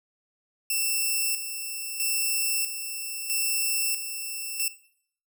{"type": "tone with tremolo", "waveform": "5% pulse", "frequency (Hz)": 2675, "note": "E7", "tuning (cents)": 25, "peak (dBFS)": -15, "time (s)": [0.7, 4.68], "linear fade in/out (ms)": 2, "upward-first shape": "square", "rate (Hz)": 0.77, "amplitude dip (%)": 60, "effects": ["noise-tail reverb RT60 0.6 s tail -17 dB re dry"]}